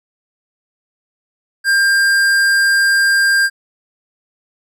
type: tone with tanh clipping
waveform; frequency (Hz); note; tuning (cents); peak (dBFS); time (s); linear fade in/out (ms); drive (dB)
sine; 1597; G6; +32; -12; 1.64-3.5; 50; 16
effects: none